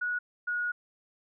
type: tone pair in turn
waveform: sine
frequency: 1461 / 1449.2 Hz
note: F#6 / F#6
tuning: -22 / -36 cents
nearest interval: unison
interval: 14 cents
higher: first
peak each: -28 dBFS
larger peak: neither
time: 0.01-0.19 / 0.47-0.72 s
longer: second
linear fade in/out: 10 ms
effects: none